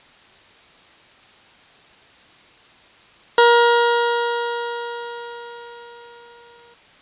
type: tone with exponential decay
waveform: 20% pulse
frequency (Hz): 473.6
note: A#4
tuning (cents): +27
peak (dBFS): -4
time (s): 3.38-6.74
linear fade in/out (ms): 2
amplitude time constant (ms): 730
effects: white hiss -49 dBFS RMS until 7.01 s + resampled to 8000 Hz